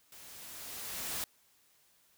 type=noise with level ramp; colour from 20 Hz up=white; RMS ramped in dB=-53 to -36 dBFS; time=0.12-1.24 s; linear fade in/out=2 ms; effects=white hiss -68 dBFS RMS until 2.17 s